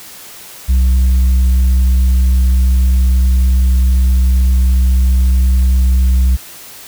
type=tone with tanh clipping; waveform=sine; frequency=63.6 Hz; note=C2; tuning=48 cents flat; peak=-8 dBFS; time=0.68-6.37 s; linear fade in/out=20 ms; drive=3 dB; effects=white hiss -34 dBFS RMS until 6.87 s